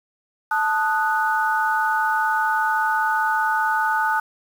sine chord, D# diminished, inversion second, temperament equal with one note detuned, 877.5 / 1244.5 / 1480 Hz, A5 / D#6 / F#6, -5 / 0 / 0 cents, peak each -21 / -25 / -22 dBFS, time 0.51-4.2 s, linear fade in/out 5 ms, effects 7-bit

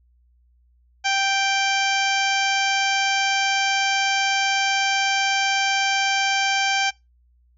harmonic tone, 784 Hz, G5, in tune, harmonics 1 / 2 / 3 / 4 / 5 / 6 / 7 / 8 / 9, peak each -23 / -25 / -25 / -27 / -37 / -32 / -33 / -32 / -41 dBFS, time 1.04-6.91 s, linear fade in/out 20 ms, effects noise-tail reverb RT60 0.2 s tail -22 dB re dry + added 60 Hz sine -56 dBFS peak until 7.57 s

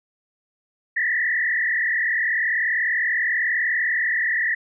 sine tone with frequency modulation, 1864.7 Hz, A#6, in tune, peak -19 dBFS, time 0.96-4.55 s, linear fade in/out 10 ms, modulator 40.4 Hz, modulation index 2.9, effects none

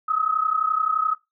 sine tone pair together, 1258.4 / 1290 Hz, D#6 / E6, +19 / -38 cents, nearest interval unison, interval 43 cents, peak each -22 / -23 dBFS, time 0.08-1.15 s, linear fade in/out 10 ms, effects noise-tail reverb RT60 0.2 s tail -19 dB re dry

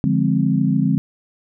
sine chord, D half-diminished seventh, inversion none, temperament equal, 146.83 / 174.61 / 207.7 / 261.6 Hz, D3 / F3 / Ab3 / C4, 0 / 0 / 0 / 0 cents, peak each -20 dBFS, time 0.04-0.98 s, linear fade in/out 0 ms, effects none

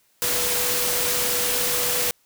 sine tone in noise, 489.7 Hz, B4, 15 cents flat, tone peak -31 dBFS, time 0.22-2.11 s, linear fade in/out 0 ms, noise white, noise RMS -23 dBFS, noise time 0.22-2.11 s, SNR -11 dB, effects white hiss -63 dBFS RMS until 2.25 s

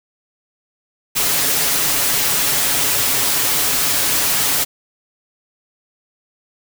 white noise with comb filter, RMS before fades -17 dBFS, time 1.15-4.65 s, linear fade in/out 20 ms, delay 7.1 ms, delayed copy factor +0.6, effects none

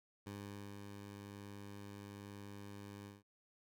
15% pulse tone with ADSR envelope, 101.1 Hz, G#2, 46 cents flat, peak -39 dBFS, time 0.26-3.23 s, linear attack 8 ms, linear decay 510 ms, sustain -4 dB, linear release 170 ms, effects none

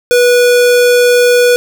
square tone, 488.6 Hz, B4, 19 cents flat, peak -6 dBFS, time 0.11-1.56 s, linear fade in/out 0 ms, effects none

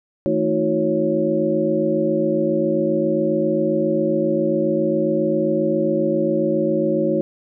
sine tone cluster, 161.5 / 222 / 316.2 / 363.6 / 551 Hz, E3 / A3 / D#4 / F#4 / C#5, -35 / +16 / +28 / -30 / -11 cents, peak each -28 / -24 / -22 / -22 / -21 dBFS, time 0.26-7.21 s, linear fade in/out 0 ms, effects none

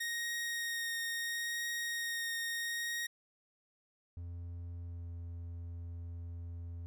sawtooth tone with vibrato, 1864.7 Hz, A#6, in tune, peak -32 dBFS, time 0-3.07 s, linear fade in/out 10 ms, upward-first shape triangle, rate 0.74 Hz, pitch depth 12 cents each way
triangle tone with pitch glide, 86.2 to 85.36 Hz, F2 to F2, -22 to -39 cents, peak -39 dBFS, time 4.17-6.86 s, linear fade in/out 0 ms, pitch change -17 cents, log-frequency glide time 4.84-5.06 s
effects none

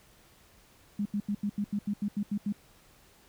sine tone bursts, 204.8 Hz, G#3, 24 cents flat, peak -27 dBFS, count 11, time 0.99-2.525 s, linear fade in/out 5 ms, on 65 ms, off 82 ms, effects pink hiss -60 dBFS RMS until 3.28 s

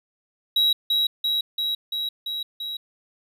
triangle tone with echo, 3863 Hz, B7, 39 cents flat, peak -15 dBFS, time 0.56-0.73 s, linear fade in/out 5 ms, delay 340 ms, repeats 6, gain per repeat -2 dB, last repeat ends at 2.77 s, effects none

